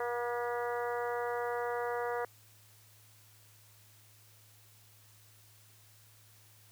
harmonic tone with a mistuned harmonic, 240 Hz, B3, 49 cents flat, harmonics 2 / 3 / 4 / 5 / 6 / 7 / 8, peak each -35 / -39 / -41 / -43 / -45 / -46 / -47 dBFS, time 0-2.25 s, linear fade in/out 2 ms, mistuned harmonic 8, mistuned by +25 cents, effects added 106 Hz sine -62 dBFS peak until 6.71 s + white hiss -62 dBFS RMS until 6.71 s

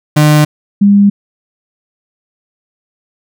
35% pulse / sine tone pair in turn, 150.8 / 201.7 Hz, D3 / G3, +46 / +50 cents, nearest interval perfect fourth, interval 504 cents, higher second, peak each -3 dBFS, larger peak neither, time 0.16-0.45 / 0.81-1.1 s, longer neither, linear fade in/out 10 ms, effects none

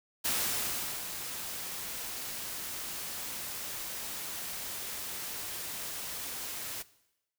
white noise with ADSR envelope, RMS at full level -30 dBFS, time 0.24-6.83 s, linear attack 16 ms, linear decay 760 ms, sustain -9 dB, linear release 16 ms, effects noise-tail reverb RT60 0.9 s tail -19 dB re dry

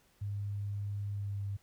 sine tone with pitch glide, 101.5 to 99.81 Hz, G#2 to G2, -39 to +32 cents, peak -34 dBFS, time 0.21-1.57 s, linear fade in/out 10 ms, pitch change -29 cents, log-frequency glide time 1.1-1.44 s, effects pink hiss -68 dBFS RMS until 1.62 s

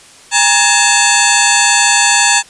sine tone with frequency modulation, 2700 Hz, E7, 41 cents sharp, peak -7 dBFS, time 0.31-2.43 s, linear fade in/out 50 ms, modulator 878 Hz, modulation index 6.4, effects white hiss -40 dBFS RMS until 2.49 s + resampled to 22050 Hz

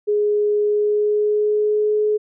sine tone with pitch glide, 416.8 to 423.8 Hz, G#4 to G#4, +6 to +35 cents, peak -15 dBFS, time 0.07-2.18 s, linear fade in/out 20 ms, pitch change +29 cents, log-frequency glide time 0.61-1.99 s, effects none

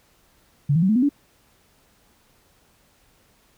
sine tone with pitch steps, 143.1 / 164.38 / 188.82 / 216.9 / 249.2 / 286.2 Hz, D3 / E3 / F#3 / A3 / B3 / D4, -45 / -5 / +35 / -25 / +16 / -45 cents, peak -15 dBFS, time 0.69-1.092 s, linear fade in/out 10 ms, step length 67 ms, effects pink hiss -60 dBFS RMS until 3.57 s

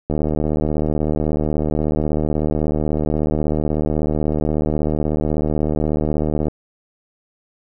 click train, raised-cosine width 2 ms, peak -7 dBFS, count 488, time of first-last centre 0.1-6.483 s, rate 76.3 Hz, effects none

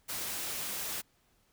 white noise, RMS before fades -37 dBFS, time 0.08-1.02 s, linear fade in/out 20 ms, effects pink hiss -70 dBFS RMS until 1.52 s

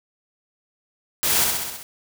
white noise with echo, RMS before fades -21 dBFS, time 1.23-1.44 s, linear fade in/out 0 ms, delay 65 ms, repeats 6, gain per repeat -3 dB, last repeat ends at 1.83 s, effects none

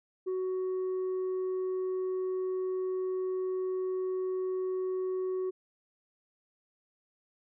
sine tone, 372.4 Hz, F#4, 11 cents sharp, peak -27 dBFS, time 0.26-5.51 s, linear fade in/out 20 ms, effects tanh soft clip ceiling -29 dBFS

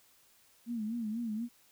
sine tone with vibrato, 224.9 Hz, A3, 38 cents sharp, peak -33 dBFS, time 0.66-1.49 s, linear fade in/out 50 ms, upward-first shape sine, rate 4.1 Hz, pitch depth 110 cents each way, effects white hiss -65 dBFS RMS until 1.71 s

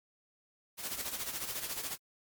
white noise with tremolo, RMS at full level -36 dBFS, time 0.77-1.98 s, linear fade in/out 50 ms, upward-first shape sine, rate 14 Hz, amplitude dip 65%, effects Opus 48 kbps

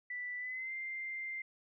sine tone with pitch glide, 1975.5 to 2093 Hz, B6 to C7, 0 to 0 cents, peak -38 dBFS, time 0.1-1.42 s, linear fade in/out 5 ms, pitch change +100 cents, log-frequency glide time 0.38-0.73 s, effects none

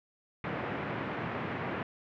pink band-pass noise, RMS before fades -36 dBFS, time 0.44-1.83 s, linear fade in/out 2 ms, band 110 to 2300 Hz, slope 24 dB/octave, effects none

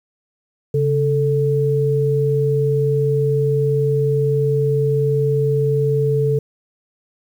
sine tone pair together, 138.59 / 440 Hz, C#3 / A4, 0 / 0 cents, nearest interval octave + minor sixth, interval 2000 cents, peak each -17 dBFS, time 0.74-6.39 s, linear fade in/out 5 ms, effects 8-bit

